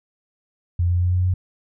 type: tone with pitch steps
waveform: sine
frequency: 87.31 / 88.32 / 89.35 / 90.39 / 91.44 Hz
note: F2 / F2 / F2 / F#2 / F#2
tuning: 0 / +20 / +40 / -40 / -20 cents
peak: -16 dBFS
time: 0.79-1.34 s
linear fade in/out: 5 ms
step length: 110 ms
effects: none